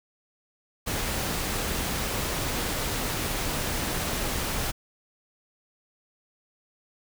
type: noise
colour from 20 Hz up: pink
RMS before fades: -29 dBFS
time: 0.86-4.72 s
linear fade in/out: 20 ms
effects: none